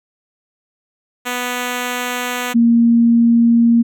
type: tone pair in turn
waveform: 5% pulse / sine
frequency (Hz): 246.9 / 233.4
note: B3 / A#3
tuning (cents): 0 / +2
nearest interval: minor second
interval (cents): 98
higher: first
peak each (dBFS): -8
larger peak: neither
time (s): 1.25-2.54 / 2.54-3.83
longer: neither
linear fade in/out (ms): 20
effects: none